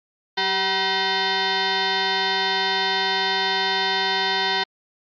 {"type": "tone with frequency modulation", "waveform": "sine", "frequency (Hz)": 1332, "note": "E6", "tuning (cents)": 18, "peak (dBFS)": -19, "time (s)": [0.37, 4.64], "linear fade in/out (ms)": 10, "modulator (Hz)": 573, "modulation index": 5.4, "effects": ["Opus 48 kbps"]}